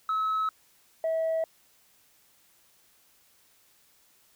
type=tone pair in turn; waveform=sine; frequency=1291 / 647.9 Hz; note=E6 / E5; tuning=-37 / -30 cents; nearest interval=octave; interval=1193 cents; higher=first; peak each=-23 dBFS; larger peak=neither; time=0.09-0.49 / 1.04-1.44 s; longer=neither; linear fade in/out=2 ms; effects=tanh soft clip ceiling -23 dBFS + white hiss -63 dBFS RMS until 4.35 s